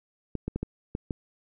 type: clicks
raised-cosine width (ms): 3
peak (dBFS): -17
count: 6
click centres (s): 0.353 / 0.48 / 0.56 / 0.63 / 0.951 / 1.108
effects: none